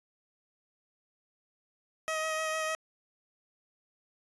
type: tone with vibrato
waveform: 15% pulse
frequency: 632 Hz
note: D#5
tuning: 27 cents sharp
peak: -24 dBFS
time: 2.08-2.75 s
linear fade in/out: 0 ms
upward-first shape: sine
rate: 6.6 Hz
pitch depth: 15 cents each way
effects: resampled to 24000 Hz